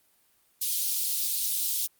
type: high-pass noise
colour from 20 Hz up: white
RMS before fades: -28 dBFS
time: 0.61-1.87 s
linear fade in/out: 10 ms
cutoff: 3600 Hz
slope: 24 dB/octave
effects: white hiss -66 dBFS RMS until 1.99 s + Opus 32 kbps